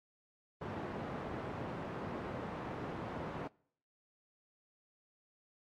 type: band-pass noise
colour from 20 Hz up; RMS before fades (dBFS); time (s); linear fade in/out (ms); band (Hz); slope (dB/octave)
pink; -42; 0.61-3.48; 10; 120 to 1200; 12
effects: noise-tail reverb RT60 0.6 s tail -24 dB re dry + AAC 64 kbps